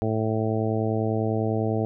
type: harmonic tone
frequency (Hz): 110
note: A2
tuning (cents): 0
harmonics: 1 / 2 / 3 / 4 / 5 / 6 / 7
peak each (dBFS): -26 / -29 / -30 / -29 / -34 / -32 / -35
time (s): 0.02-1.85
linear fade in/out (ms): 0
effects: none